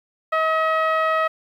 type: tone with low-pass filter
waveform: 10% pulse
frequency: 638 Hz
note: D#5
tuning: 43 cents sharp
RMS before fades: -20 dBFS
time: 0.32-1.28 s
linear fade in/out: 10 ms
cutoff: 1400 Hz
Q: 1.4
effects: 9-bit